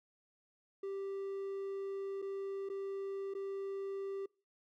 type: tone with dropouts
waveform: triangle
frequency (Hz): 392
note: G4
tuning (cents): 0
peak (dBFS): -36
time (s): 0.83-4.26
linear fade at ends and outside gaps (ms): 5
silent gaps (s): 2.219-2.223 / 2.69-2.698 / 3.339-3.349
effects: noise-tail reverb RT60 0.4 s tail -26 dB re dry